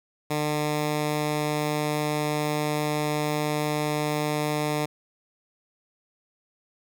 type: tone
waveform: 10% pulse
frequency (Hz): 150.2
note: D3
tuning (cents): +39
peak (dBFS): -16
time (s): 0.3-4.86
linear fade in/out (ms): 10
effects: none